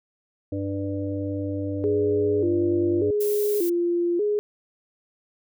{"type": "harmonic tone", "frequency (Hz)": 98.8, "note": "G2", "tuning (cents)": 14, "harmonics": [1, 3, 5, 6], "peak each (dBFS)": [-30, -28, -34, -36], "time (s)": [0.52, 3.11], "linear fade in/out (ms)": 5}
{"type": "tone with vibrato", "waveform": "sine", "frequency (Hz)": 379.7, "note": "F#4", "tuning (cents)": 45, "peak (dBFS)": -20, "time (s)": [1.84, 4.39], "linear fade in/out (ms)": 0, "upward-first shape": "square", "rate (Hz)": 0.85, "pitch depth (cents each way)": 160}
{"type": "noise", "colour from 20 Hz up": "violet", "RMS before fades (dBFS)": -33, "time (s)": [3.2, 3.7], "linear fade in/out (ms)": 10}
{"effects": []}